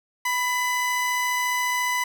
45% pulse tone pair together, 987.8 / 2010 Hz, B5 / B6, 0 / +30 cents, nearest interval octave, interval 1230 cents, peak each -25 dBFS, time 0.25-2.04 s, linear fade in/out 5 ms, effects none

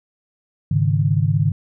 sine chord, Ab suspended fourth, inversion none, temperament equal, 103.83 / 138.59 / 155.56 Hz, Ab2 / Db3 / Eb3, 0 / 0 / 0 cents, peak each -19 dBFS, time 0.71-1.52 s, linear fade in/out 5 ms, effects none

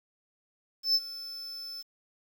triangle tone with ADSR envelope, 5270 Hz, E8, 1 cent flat, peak -19 dBFS, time 0.83-1.83 s, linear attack 120 ms, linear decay 44 ms, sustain -18 dB, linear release 21 ms, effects 9-bit

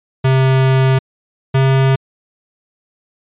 square tone pair in turn, 132.2 / 133.81 Hz, C3 / C3, +18 / +39 cents, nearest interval unison, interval 21 cents, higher second, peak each -10 dBFS, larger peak neither, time 0.24-0.99 / 1.54-1.96 s, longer first, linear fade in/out 10 ms, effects resampled to 8000 Hz

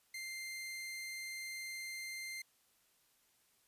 sawtooth tone, 2093 Hz, C7, in tune, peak -39 dBFS, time 0.14-2.42 s, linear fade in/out 5 ms, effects white hiss -73 dBFS RMS until 3.67 s + resampled to 32000 Hz

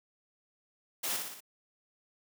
white noise with echo, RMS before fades -34 dBFS, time 1.03-1.17 s, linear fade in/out 10 ms, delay 59 ms, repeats 4, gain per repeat -4 dB, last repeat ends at 1.406 s, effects high-pass 200 Hz 12 dB/octave

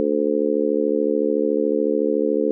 harmonic tone, 73.8 Hz, D2, 9 cents sharp, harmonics 3 / 4 / 5 / 6 / 7, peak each -27 / -23 / -26 / -21 / -24 dBFS, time 0-2.51 s, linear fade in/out 0 ms, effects none

